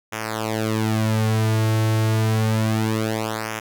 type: tone with flanger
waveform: sawtooth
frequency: 110 Hz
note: A2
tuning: in tune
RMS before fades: -21 dBFS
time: 0.12-3.6 s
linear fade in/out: 10 ms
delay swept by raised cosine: 0.23 to 4.13 ms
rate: 0.29 Hz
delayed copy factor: -0.9
effects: none